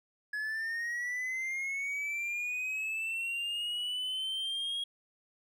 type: linear sweep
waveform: triangle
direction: up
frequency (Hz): 1689 to 3297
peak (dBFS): -31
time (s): 0.33-4.84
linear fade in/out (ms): 5
effects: none